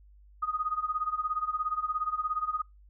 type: tone with tremolo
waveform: sine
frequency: 1244.5 Hz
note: D#6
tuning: in tune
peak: -25 dBFS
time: 0.42-2.62 s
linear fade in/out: 10 ms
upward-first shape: sine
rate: 17 Hz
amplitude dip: 85%
effects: noise-tail reverb RT60 0.2 s tail -25 dB re dry + added 50 Hz sine -53 dBFS peak until 2.89 s